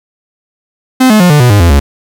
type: tone with pitch steps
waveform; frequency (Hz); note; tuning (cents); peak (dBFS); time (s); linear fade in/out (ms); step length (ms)
45% pulse; 258.1 / 214.5 / 178.34 / 148.24 / 123.22 / 102.43 / 85.14 / 70.77; C4 / A3 / F3 / D3 / B2 / G#2 / F2 / C#2; -23 / -44 / +37 / +17 / -4 / -23 / -44 / +36; -3; 1-1.8; 10; 100
effects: none